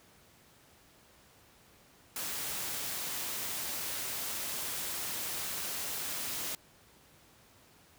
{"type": "noise", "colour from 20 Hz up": "white", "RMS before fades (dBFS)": -37, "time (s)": [2.16, 6.55], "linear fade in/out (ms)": 2, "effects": ["pink hiss -61 dBFS RMS until 7.98 s", "high-pass 60 Hz 12 dB/octave"]}